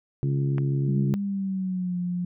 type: harmonic tone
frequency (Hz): 69.3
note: C#2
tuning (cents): 0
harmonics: 2 / 3 / 4 / 5 / 6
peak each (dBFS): -22 / -36 / -36 / -34 / -44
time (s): 0.23-1.14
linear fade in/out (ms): 0
type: click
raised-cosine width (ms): 0.5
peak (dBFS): -21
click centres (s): 0.582
type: tone with pitch glide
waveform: sine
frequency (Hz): 200.5 to 177.6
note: G3 to F3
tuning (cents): +39 to +29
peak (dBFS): -25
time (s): 0.88-2.25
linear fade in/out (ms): 5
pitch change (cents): -210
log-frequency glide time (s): 1.23-1.97
effects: none